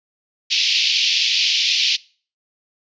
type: band-pass noise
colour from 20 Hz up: pink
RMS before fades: -18 dBFS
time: 0.5-1.97 s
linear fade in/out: 20 ms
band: 2500 to 5400 Hz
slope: 48 dB/octave
effects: noise-tail reverb RT60 0.4 s tail -22 dB re dry + resampled to 16000 Hz